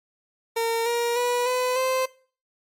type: tone with pitch steps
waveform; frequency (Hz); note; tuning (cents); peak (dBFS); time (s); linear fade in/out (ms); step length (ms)
30% pulse; 458.3 / 472.8 / 487.8 / 503.3 / 519.2; A#4 / A#4 / B4 / B4 / C5; -29 / +24 / -21 / +33 / -13; -19; 0.56-2.06; 10; 300
effects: noise-tail reverb RT60 0.4 s tail -20 dB re dry + MP3 64 kbps